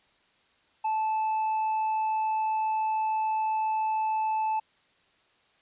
triangle tone, 873 Hz, A5, 14 cents flat, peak -23 dBFS, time 0.84-4.6 s, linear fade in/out 10 ms, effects white hiss -65 dBFS RMS until 5.61 s + resampled to 8000 Hz

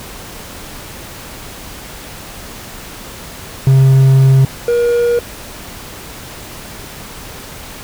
triangle tone pair in turn, 133.7 / 476.5 Hz, C3 / A#4, +38 / +38 cents, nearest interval octave + minor seventh, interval 2200 cents, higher second, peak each -3 / -8 dBFS, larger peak first, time 3.67-4.45 / 4.68-5.19 s, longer first, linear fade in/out 2 ms, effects pink hiss -31 dBFS RMS until 7.83 s

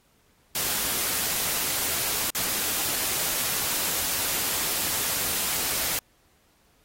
white noise with dropouts, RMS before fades -27 dBFS, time 0.55-5.99 s, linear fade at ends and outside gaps 2 ms, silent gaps 2.303-2.35 s, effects pink hiss -64 dBFS RMS until 6.84 s + AAC 48 kbps

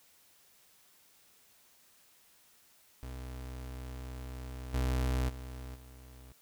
35% pulse tone with level steps, 63.6 Hz, C2, 48 cents flat, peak -39 / -27 / -40 / -49 dBFS, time 3.03-6.32 s, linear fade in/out 0 ms, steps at 4.73 / 5.28 / 5.74 s, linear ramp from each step 20 ms, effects white hiss -64 dBFS RMS until 6.41 s

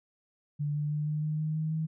sine tone with pitch steps, 146.83 / 148.45 / 150.09 / 151.74 / 153.42 / 155.11 / 156.82 / 158.55 Hz, D3 / D3 / D3 / D#3 / D#3 / D#3 / D#3 / D#3, 0 / +19 / +38 / -43 / -24 / -5 / +14 / +33 cents, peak -28 dBFS, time 0.59-1.87 s, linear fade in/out 20 ms, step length 160 ms, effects none

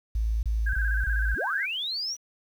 sine tone bursts, 55 Hz, A1, in tune, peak -23 dBFS, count 4, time 0.15-1.348 s, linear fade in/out 5 ms, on 280 ms, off 26 ms
sine tone with vibrato, 1578 Hz, G6, 11 cents sharp, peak -28 dBFS, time 0.66-1.66 s, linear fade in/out 10 ms, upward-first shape square, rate 16 Hz, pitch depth 54 cents each way
sine linear sweep, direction up, 110.9 to 5940 Hz, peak -28 dBFS, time 1.35-2.17 s, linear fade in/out 50 ms
effects 9-bit

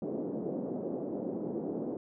pink band-pass noise, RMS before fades -36 dBFS, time 0.02-1.97 s, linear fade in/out 2 ms, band 200 to 530 Hz, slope 24 dB/octave, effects none

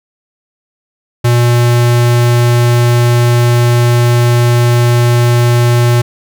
square tone, 120.2 Hz, B2, 46 cents flat, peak -7 dBFS, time 1.24-6.02 s, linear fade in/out 10 ms, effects none

